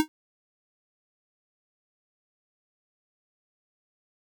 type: tone with exponential decay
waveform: square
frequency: 311.1 Hz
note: D#4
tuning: in tune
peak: -16 dBFS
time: 0-0.08 s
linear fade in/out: 0 ms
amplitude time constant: 16 ms
effects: none